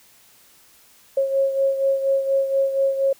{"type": "beating tone pair", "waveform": "sine", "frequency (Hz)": [543, 547.2], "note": ["C#5", "C#5"], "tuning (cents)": [-36, -23], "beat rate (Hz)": 4.2, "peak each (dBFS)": [-18, -25], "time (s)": [1.17, 3.13], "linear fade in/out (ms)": 5, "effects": ["white hiss -53 dBFS RMS until 3.19 s"]}